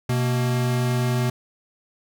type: tone pair together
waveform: square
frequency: 125.3 / 236 Hz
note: B2 / A#3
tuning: +25 / +22 cents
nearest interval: major seventh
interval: 1097 cents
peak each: -21 / -29 dBFS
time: 0.09-1.3 s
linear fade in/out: 5 ms
effects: none